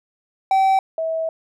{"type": "tone pair in turn", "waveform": ["triangle", "sine"], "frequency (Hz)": [770, 647.5], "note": ["G5", "E5"], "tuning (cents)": [-31, -31], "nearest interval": "minor third", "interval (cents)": 300, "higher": "first", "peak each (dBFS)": [-11, -20], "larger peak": "first", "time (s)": [[0.51, 0.79], [0.98, 1.29]], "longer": "second", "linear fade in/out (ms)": 2, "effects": []}